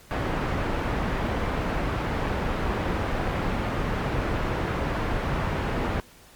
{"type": "low-pass noise", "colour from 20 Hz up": "pink", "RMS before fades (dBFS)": -27, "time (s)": [0.11, 6], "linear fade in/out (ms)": 0, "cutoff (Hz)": 1800, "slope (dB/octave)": 12, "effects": ["pink hiss -52 dBFS RMS until 6.35 s", "Opus 48 kbps"]}